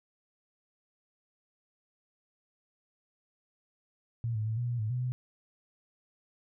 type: tone with pitch steps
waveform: sine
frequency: 116.3 / 107.9 / 110.8 / 121 / 120.3 / 107.9 / 124.7 / 125.7 Hz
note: A#2 / A2 / A2 / B2 / B2 / A2 / B2 / B2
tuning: -4 / -33 / +13 / -35 / -45 / -33 / +17 / +31 cents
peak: -29 dBFS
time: 4.24-5.12 s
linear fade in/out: 0 ms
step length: 110 ms
effects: none